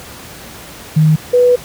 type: tone pair in turn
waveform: sine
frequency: 155.56 / 492.5 Hz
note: D#3 / B4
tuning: 0 / -5 cents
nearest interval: octave + minor sixth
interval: 1995 cents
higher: second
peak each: -6 dBFS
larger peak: neither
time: 0.96-1.16 / 1.33-1.56 s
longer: second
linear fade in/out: 10 ms
effects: pink hiss -33 dBFS RMS until 1.64 s + high-pass 60 Hz 12 dB/octave